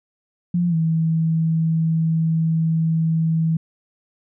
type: tone with pitch glide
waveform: sine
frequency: 174.61 to 161.98 Hz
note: F3 to E3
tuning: 0 to -30 cents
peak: -16 dBFS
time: 0.54-3.57 s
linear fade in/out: 5 ms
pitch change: -130 cents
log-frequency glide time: 0.69-0.75 s
effects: none